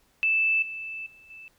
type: tone with level steps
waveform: sine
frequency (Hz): 2637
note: E7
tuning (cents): 0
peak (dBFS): -20 / -33 / -50 / -42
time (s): 0.23-1.48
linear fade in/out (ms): 0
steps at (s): 0.62 / 1.06 / 1.3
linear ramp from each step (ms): 5
effects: pink hiss -65 dBFS RMS until 1.58 s